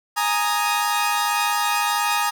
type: chord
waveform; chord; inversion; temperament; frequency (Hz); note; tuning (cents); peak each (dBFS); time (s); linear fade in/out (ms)
sawtooth; Ab suspended second; none; equal; 830.6 / 932.3 / 1244.5; Ab5 / Bb5 / Eb6; 0 / 0 / 0; -20; 0.16-2.31; 20
effects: none